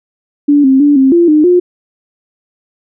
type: tone with pitch steps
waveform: sine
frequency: 289.5 / 265.9 / 290.2 / 266.5 / 343.3 / 304.2 / 356.8 Hz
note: D4 / C4 / D4 / C4 / F4 / D#4 / F4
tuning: -25 / +28 / -21 / +32 / -30 / -39 / +37 cents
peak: -4 dBFS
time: 0.48-1.6 s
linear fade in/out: 10 ms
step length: 160 ms
effects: none